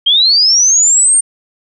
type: linear sweep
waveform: sine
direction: up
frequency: 3136 to 8850 Hz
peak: -6 dBFS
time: 0.06-1.21 s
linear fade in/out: 10 ms
effects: none